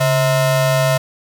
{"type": "ring-modulated tone", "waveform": "40% pulse", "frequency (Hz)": 392, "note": "G4", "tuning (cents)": 0, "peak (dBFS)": -9, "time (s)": [0, 0.98], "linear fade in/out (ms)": 10, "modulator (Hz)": 253, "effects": ["7-bit"]}